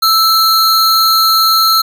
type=tone pair together; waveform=square; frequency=1318.5 / 4207 Hz; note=E6 / C8; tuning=0 / +9 cents; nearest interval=octave + minor sixth; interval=2009 cents; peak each=-11 dBFS; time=0.02-1.82 s; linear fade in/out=10 ms; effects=none